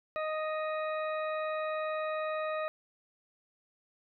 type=harmonic tone with a mistuned harmonic; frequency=622.3 Hz; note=D#5; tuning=in tune; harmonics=1 / 2 / 3 / 4 / 6; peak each=-33 / -37 / -43 / -45 / -52 dBFS; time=0.16-2.68 s; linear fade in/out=0 ms; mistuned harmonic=6; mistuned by=+53 cents; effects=none